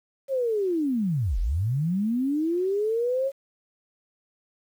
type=linear two-way sweep; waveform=sine; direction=down then up; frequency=554.4 to 37.02 to 554.4 Hz; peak=-22 dBFS; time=0.28-3.32 s; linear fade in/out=50 ms; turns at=1.39 s; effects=9-bit

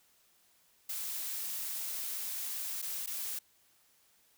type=noise with dropouts; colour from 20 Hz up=blue; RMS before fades=-38 dBFS; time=0.89-3.39 s; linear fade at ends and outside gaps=5 ms; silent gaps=2.818-2.824 / 3.062-3.072 s; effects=white hiss -68 dBFS RMS until 4.37 s

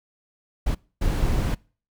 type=noise bursts at uneven times; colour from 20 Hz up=brown; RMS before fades=-22 dBFS; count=2; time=0.66-0.75 / 1.01-1.55 s; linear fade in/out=10 ms; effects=noise-tail reverb RT60 0.4 s tail -25 dB re dry

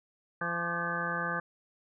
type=harmonic tone with a mistuned harmonic; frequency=171 Hz; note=F3; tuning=36 cents flat; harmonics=1 / 2 / 3 / 4 / 5 / 6 / 7 / 9 / 10; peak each=-39 / -45 / -40 / -44 / -42 / -43 / -36 / -35 / -38 dBFS; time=0.41-1.4 s; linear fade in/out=5 ms; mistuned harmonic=6; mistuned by=+83 cents; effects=none

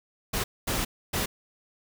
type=noise bursts at uneven times; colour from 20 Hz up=pink; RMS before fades=-28 dBFS; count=3; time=0.33-0.44 / 0.67-0.85 / 1.13-1.26 s; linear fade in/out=10 ms; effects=none

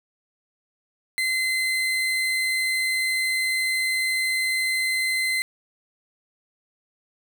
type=tone; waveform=35% pulse; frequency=2058 Hz; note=C7; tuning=29 cents flat; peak=-20 dBFS; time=1.18-5.42 s; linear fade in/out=0 ms; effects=none

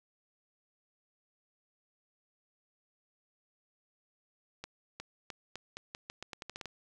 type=accelerating click train; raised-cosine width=0.2 ms; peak=-24 dBFS; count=14; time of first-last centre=4.64-6.657 s; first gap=360 ms; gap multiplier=0.84; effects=none

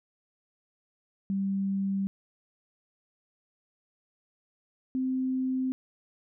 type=tone pair in turn; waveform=sine; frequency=195.4 / 259.4 Hz; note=G3 / C4; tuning=-5 / -15 cents; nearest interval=perfect fourth; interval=490 cents; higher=second; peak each=-26 dBFS; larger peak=neither; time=1.3-2.07 / 4.95-5.72 s; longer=neither; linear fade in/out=0 ms; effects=none

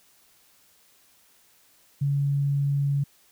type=tone; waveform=sine; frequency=141.1 Hz; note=C#3; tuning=31 cents sharp; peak=-21 dBFS; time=2.01-3.04 s; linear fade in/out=10 ms; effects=white hiss -60 dBFS RMS until 3.31 s

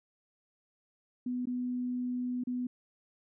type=tone with dropouts; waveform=sine; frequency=248.3 Hz; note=B3; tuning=9 cents sharp; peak=-31 dBFS; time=1.26-2.67 s; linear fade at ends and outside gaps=5 ms; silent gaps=1.456-1.47 / 2.438-2.471 s; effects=none

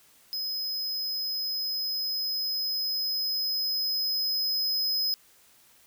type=tone with level ramp; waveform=square; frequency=5070 Hz; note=D#8; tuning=32 cents sharp; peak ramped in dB=-30 to -25 dBFS; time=0.33-5.14 s; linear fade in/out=0 ms; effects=white hiss -59 dBFS RMS until 5.86 s

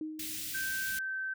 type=tone with exponential decay; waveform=sine; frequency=311.3 Hz; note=D#4; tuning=1 cent sharp; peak=-33 dBFS; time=0.01-0.8 s; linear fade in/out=2 ms; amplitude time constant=170 ms
type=band-stop noise; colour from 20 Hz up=white; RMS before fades=-39 dBFS; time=0.19-0.99 s; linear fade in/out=5 ms; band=280 to 2000 Hz; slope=24 dB/octave
type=tone with pitch glide; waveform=sine; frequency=1559 to 1545.6 Hz; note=G6 to G6; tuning=-10 to -25 cents; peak=-33 dBFS; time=0.54-1.34 s; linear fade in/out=10 ms; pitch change=-15 cents; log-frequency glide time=0.66-1.19 s
effects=none

